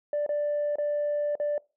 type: tone with dropouts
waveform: sine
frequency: 588 Hz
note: D5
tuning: 2 cents sharp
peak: -23 dBFS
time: 0.13-1.58 s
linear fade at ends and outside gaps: 2 ms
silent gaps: 0.264-0.291 / 0.757-0.784 / 1.354-1.399 s
effects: noise-tail reverb RT60 0.3 s tail -24 dB re dry + tanh soft clip ceiling -22 dBFS